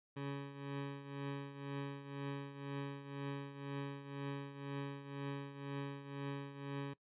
20% pulse tone with tremolo, 140 Hz, C#3, 18 cents sharp, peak -34 dBFS, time 0.16-6.94 s, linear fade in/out 10 ms, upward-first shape triangle, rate 2 Hz, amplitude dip 75%, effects noise-tail reverb RT60 0.1 s tail -21 dB re dry + resampled to 8000 Hz

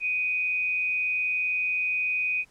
sine tone pair together, 2310 / 2489 Hz, D7 / D#7, -29 / 0 cents, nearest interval minor second, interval 129 cents, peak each -36 / -24 dBFS, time 0-2.45 s, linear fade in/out 50 ms, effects pink hiss -61 dBFS RMS until 2.5 s + low-pass 10000 Hz 12 dB/octave

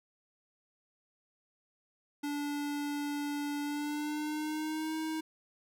square tone with pitch glide, 290 to 316.2 Hz, D4 to D#4, -22 to +28 cents, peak -34 dBFS, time 2.23-5.21 s, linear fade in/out 10 ms, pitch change +150 cents, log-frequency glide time 3.62-4.95 s, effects none

